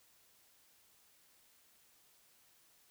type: silence
effects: white hiss -68 dBFS RMS until 2.9 s